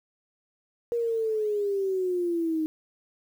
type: linear sweep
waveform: sine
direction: down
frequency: 475.2 to 310 Hz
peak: -24 dBFS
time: 0.92-2.66 s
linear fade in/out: 0 ms
effects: 9-bit